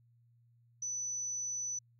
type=tone; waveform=sine; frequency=5980 Hz; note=F#8; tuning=17 cents sharp; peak=-35 dBFS; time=0.82-1.79 s; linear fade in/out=5 ms; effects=added 118 Hz sine -64 dBFS peak until 1.99 s